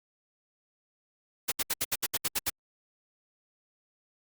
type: noise bursts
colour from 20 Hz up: white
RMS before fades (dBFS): -28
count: 10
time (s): 1.48-2.501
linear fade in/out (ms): 10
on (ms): 40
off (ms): 69
effects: Opus 48 kbps